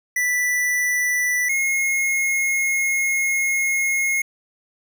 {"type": "tone pair in turn", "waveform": "square", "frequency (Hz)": [1975.5, 2158], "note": ["B6", "C#7"], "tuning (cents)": [0, -47], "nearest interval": "major second", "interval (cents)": 153, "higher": "second", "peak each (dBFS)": -19, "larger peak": "neither", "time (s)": [[0.16, 1.49], [1.49, 4.22]], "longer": "second", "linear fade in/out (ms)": 5, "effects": []}